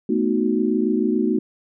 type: chord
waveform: sine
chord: B dominant seventh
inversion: third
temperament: equal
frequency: 220 / 246.9 / 311.1 / 370 Hz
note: A3 / B3 / D#4 / F#4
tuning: 0 / 0 / 0 / 0 cents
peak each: -22 / -23 / -23 / -23 dBFS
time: 0.09-1.39 s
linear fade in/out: 5 ms
effects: none